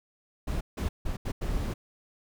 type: noise bursts at uneven times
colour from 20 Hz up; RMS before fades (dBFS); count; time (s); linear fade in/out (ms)
brown; -30; 5; 0.47-0.61 / 0.77-0.89 / 1.05-1.17 / 1.25-1.32 / 1.41-1.74; 10
effects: none